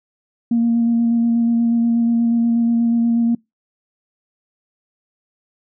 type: tone with vibrato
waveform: sine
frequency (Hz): 233.1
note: A#3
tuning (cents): 0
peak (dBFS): -12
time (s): 0.51-3.35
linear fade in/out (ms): 5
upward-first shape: square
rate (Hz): 8.3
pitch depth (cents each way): 11
effects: noise-tail reverb RT60 0.2 s tail -26 dB re dry + tanh soft clip ceiling -9 dBFS